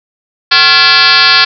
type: tone with frequency modulation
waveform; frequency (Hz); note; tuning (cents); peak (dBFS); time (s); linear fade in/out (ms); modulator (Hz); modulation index
sine; 2960; F#7; 0; -3; 0.51-1.45; 10; 314; 5.9
effects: none